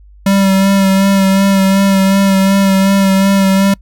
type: tone with vibrato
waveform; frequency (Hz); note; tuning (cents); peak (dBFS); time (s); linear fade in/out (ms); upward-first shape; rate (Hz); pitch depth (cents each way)
square; 194.5; G3; -13; -8; 0.26-3.74; 5; sine; 2.7; 23
effects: noise-tail reverb RT60 0.1 s tail -26 dB re dry + added 50 Hz sine -37 dBFS peak until 3.81 s